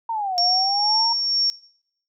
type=exponential two-way sweep; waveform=sine; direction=down then up; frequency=934 to 700 to 934 Hz; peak=-22 dBFS; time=0.09-1.13 s; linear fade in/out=5 ms; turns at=0.39 s
type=tone with tremolo; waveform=sine; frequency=5500 Hz; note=F8; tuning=27 cents flat; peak=-16 dBFS; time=0.38-1.5 s; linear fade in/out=0 ms; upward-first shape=sine; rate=2.1 Hz; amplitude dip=35%
effects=noise-tail reverb RT60 0.7 s tail -24 dB re dry